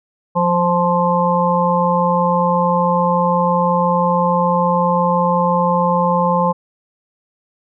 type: harmonic tone with a mistuned harmonic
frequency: 174.61 Hz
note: F3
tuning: in tune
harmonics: 1 / 3 / 5 / 6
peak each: -18 / -18 / -18 / -18 dBFS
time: 0.35-6.53 s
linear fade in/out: 20 ms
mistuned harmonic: 1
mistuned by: +25 cents
effects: none